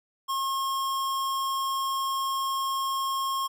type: tone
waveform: square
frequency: 1078 Hz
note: C#6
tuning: 49 cents flat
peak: -27 dBFS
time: 0.28-3.48 s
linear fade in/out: 20 ms
effects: none